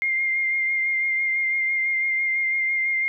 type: tone with vibrato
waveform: sine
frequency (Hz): 2112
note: C7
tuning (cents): +16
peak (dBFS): -20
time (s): 0.02-3.08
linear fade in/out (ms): 0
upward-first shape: sine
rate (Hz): 6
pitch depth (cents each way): 20
effects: none